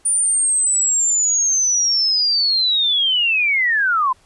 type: linear sweep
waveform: sine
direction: down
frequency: 9340 to 987.8 Hz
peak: -14 dBFS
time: 0.05-4.13 s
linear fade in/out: 10 ms
effects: pink hiss -55 dBFS RMS until 4.25 s + resampled to 24000 Hz